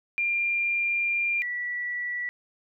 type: tone pair in turn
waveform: sine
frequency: 2392 / 1951.8 Hz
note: D7 / B6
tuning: +31 / -21 cents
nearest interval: major third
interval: 352 cents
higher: first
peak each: -23 / -28 dBFS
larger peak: first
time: 0.18-1.42 / 1.42-2.29 s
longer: first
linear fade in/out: 0 ms
effects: none